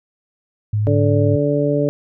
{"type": "tone with vibrato", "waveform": "sine", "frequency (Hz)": 105.5, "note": "G#2", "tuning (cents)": 28, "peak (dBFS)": -15, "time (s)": [0.73, 1.36], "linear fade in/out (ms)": 5, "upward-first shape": "sine", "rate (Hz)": 12, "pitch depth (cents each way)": 9}
{"type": "harmonic tone", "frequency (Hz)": 145, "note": "D3", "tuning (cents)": -22, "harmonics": [1, 2, 3, 4], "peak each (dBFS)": [-20, -20, -20, -20], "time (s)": [0.87, 1.89], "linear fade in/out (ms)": 0}
{"effects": []}